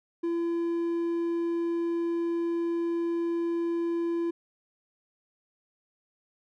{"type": "tone", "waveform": "triangle", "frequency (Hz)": 338.5, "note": "E4", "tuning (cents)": 46, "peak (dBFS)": -24, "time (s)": [0.23, 4.31], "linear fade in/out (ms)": 10, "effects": []}